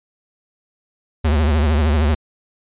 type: tone with vibrato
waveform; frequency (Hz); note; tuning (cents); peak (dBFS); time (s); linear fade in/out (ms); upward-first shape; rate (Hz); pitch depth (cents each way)
square; 75.8; D#2; -45; -14; 1.24-2.15; 10; triangle; 13; 150
effects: resampled to 8000 Hz